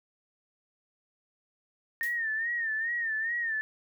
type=tone with vibrato; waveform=sine; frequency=1825 Hz; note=A#6; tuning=37 cents flat; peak=-28 dBFS; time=2.01-3.61 s; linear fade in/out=0 ms; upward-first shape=sine; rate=2.4 Hz; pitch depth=82 cents each way
type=noise with exponential decay; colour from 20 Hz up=blue; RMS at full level=-37 dBFS; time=2.03-2.21 s; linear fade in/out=1 ms; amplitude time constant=37 ms
effects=none